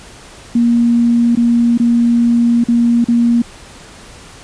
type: tone with dropouts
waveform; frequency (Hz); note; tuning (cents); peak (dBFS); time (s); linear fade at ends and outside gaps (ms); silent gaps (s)
sine; 236; A#3; +22; -8; 0.55-3.42; 5; 1.353-1.371 / 1.776-1.798 / 2.64-2.684 / 3.044-3.084
effects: pink hiss -37 dBFS RMS until 4.43 s + resampled to 22050 Hz